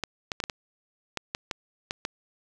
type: clicks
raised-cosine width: 0.2 ms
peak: -12 dBFS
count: 10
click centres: 0.037 / 0.318 / 0.402 / 0.439 / 0.498 / 1.173 / 1.349 / 1.512 / 1.909 / 2.051 s
effects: 8-bit